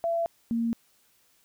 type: tone pair in turn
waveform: sine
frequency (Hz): 673 / 231.3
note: E5 / A#3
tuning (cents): +36 / -13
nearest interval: octave + tritone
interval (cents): 1849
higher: first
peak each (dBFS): -24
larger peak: neither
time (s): 0.04-0.26 / 0.51-0.73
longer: neither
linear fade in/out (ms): 0
effects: white hiss -65 dBFS RMS until 1.44 s